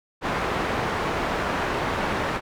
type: low-pass noise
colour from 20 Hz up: white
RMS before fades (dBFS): -26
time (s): 0.21-2.41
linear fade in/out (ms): 50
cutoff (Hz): 1300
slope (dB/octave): 12
effects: none